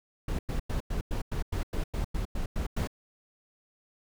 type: noise bursts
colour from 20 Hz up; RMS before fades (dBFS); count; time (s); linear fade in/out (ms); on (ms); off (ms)
brown; -30; 13; 0.28-2.874; 5; 110; 97
effects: none

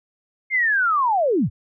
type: linear sweep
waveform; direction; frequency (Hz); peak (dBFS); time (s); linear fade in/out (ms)
sine; down; 2149 to 68.5; -16; 0.5-1.5; 50
effects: none

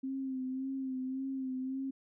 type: tone with vibrato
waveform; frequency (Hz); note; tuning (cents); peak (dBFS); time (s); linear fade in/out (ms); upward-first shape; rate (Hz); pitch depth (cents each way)
sine; 263.2; C4; +10; -34; 0.03-1.91; 10; sine; 1.8; 37
effects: none

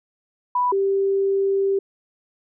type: tone pair in turn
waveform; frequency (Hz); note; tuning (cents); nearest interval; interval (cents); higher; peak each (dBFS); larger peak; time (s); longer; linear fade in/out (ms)
sine; 987.8 / 392; B5 / G4; 0 / 0; octave + major third; 1600; first; -17; neither; 0.55-0.72 / 0.72-1.79; second; 5
effects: none

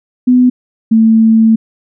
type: tone pair in turn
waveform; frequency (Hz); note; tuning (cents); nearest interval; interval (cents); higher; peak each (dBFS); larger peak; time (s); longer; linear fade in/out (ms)
sine; 250 / 223.1; B3 / A3; +21 / +24; major second; 197; first; -4; neither; 0.27-0.5 / 0.91-1.56; second; 10
effects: none

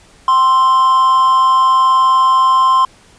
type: tone with amplitude modulation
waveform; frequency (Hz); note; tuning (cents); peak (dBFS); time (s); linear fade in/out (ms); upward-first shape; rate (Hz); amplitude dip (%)
triangle; 1046.5; C6; 0; -4; 0.28-2.85; 2; sine; 276; 40
effects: pink hiss -46 dBFS RMS until 3.18 s + resampled to 22050 Hz

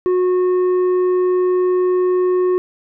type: tone with tanh clipping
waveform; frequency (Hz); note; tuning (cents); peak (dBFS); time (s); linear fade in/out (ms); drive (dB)
sine; 364.7; F#4; -25; -14; 0.06-2.58; 0; 6
effects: none

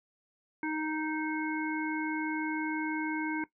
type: harmonic tone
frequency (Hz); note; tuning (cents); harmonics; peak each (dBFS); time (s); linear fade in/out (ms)
311; D#4; -1; 1 / 3 / 5 / 7; -32 / -38 / -39 / -39; 0.63-3.44; 2
effects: noise-tail reverb RT60 0.1 s tail -17 dB re dry

